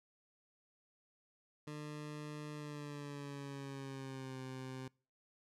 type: tone with pitch glide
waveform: 20% pulse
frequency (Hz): 150 to 130.58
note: D3 to C3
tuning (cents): +37 to -3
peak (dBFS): -39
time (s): 1.67-4.88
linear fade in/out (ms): 5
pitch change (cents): -240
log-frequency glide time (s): 2.53-4.4
effects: noise-tail reverb RT60 0.4 s tail -25 dB re dry + low-pass 9000 Hz 12 dB/octave